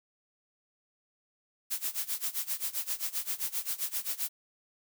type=noise with tremolo; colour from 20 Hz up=blue; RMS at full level=-31 dBFS; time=1.7-4.29 s; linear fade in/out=20 ms; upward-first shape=sine; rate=7.6 Hz; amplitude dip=90%; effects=none